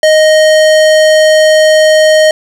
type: tone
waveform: square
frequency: 622.3 Hz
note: D#5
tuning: in tune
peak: -4 dBFS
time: 0.03-2.31 s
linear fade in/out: 2 ms
effects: low-pass 8000 Hz 12 dB/octave + 7-bit